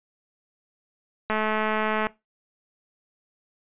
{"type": "click train", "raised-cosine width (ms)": 0.5, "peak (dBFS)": -11, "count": 167, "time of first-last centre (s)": [1.3, 2.069], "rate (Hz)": 216, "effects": ["noise-tail reverb RT60 0.2 s tail -19 dB re dry", "resampled to 8000 Hz"]}